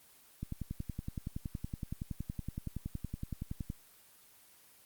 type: click train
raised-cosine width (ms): 5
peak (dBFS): -25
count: 36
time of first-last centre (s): 0.43-3.701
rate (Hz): 10.7
effects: white hiss -61 dBFS RMS until 4.85 s + Opus 24 kbps